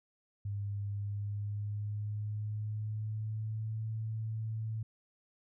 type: tone with pitch glide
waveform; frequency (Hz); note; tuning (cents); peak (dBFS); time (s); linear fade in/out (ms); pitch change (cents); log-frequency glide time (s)
sine; 101.3 to 110.47; G#2 to A2; -43 to +7; -34; 0.45-4.83; 5; +150; 0.9-3.89
effects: none